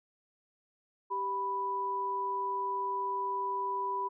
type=tone pair together; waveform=sine; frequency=392.1 / 988 Hz; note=G4 / B5; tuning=0 / 0 cents; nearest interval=octave + major third; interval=1600 cents; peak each=-39 / -31 dBFS; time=1.1-4.09 s; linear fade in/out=20 ms; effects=none